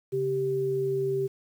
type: tone pair together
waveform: sine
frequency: 138.13 / 390.7 Hz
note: C#3 / G4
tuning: -6 / -6 cents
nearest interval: octave + tritone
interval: 1800 cents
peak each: -33 / -25 dBFS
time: 0.12-1.28 s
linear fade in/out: 20 ms
effects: 9-bit